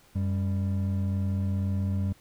triangle tone pair together, 93.02 / 197.1 Hz, F#2 / G3, +10 / +10 cents, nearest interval octave + minor second, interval 1300 cents, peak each -24 / -29 dBFS, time 0.15-2.13 s, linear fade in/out 10 ms, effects pink hiss -59 dBFS RMS until 2.2 s

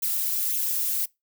violet noise with flanger, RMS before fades -26 dBFS, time 0.02-1.06 s, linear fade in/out 10 ms, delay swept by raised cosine 0.3 to 4 ms, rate 1.9 Hz, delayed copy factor +0.8, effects noise-tail reverb RT60 0.2 s tail -23 dB re dry

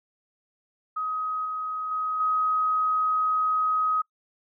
sine tone with level steps, 1262 Hz, D#6, 24 cents sharp, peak -26 / -28 / -25 / -21 dBFS, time 0.96-4.02 s, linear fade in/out 10 ms, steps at 1.45 / 1.91 / 2.2 s, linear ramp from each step 5 ms, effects noise-tail reverb RT60 0.1 s tail -25 dB re dry

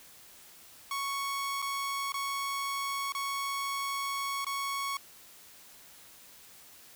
sawtooth tone with dropouts, 1108.7 Hz, C#6, in tune, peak -28 dBFS, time 0.91-4.97 s, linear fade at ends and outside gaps 2 ms, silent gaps 1.619-1.624 / 2.121-2.141 / 3.122-3.149 / 4.446-4.466 s, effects white hiss -54 dBFS RMS until 6.95 s

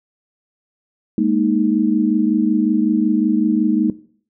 sine chord, Ab suspended second, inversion none, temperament equal, 207.7 / 233.1 / 311.1 Hz, Ab3 / Bb3 / Eb4, 0 / 0 / 0 cents, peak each -18 dBFS, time 1.18-3.9 s, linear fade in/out 2 ms, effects noise-tail reverb RT60 0.5 s tail -17 dB re dry

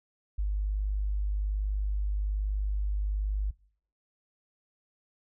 sine tone, 50.6 Hz, G#1, 44 cents flat, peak -26 dBFS, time 0.38-3.51 s, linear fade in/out 10 ms, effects noise-tail reverb RT60 0.6 s tail -24 dB re dry

